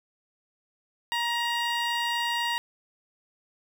15% pulse tone with notch filter, 944 Hz, A#5, 22 cents sharp, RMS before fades -28 dBFS, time 1.12-2.58 s, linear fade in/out 0 ms, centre 11000 Hz, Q 0.72, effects none

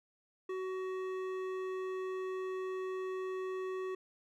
sine tone with hard clipping, 374.7 Hz, F#4, 22 cents sharp, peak -38 dBFS, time 0.49-3.95 s, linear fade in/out 5 ms, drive 12 dB, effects none

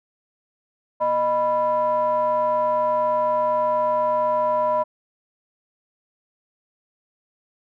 triangle ring-modulated tone, 185.9 Hz, F#3, 8 cents sharp, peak -13 dBFS, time 1-4.84 s, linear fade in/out 20 ms, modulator 801 Hz, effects none

